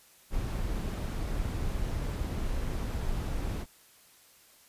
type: noise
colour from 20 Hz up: brown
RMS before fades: -32 dBFS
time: 0.3-3.66 s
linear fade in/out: 50 ms
effects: white hiss -59 dBFS RMS until 4.68 s + resampled to 32000 Hz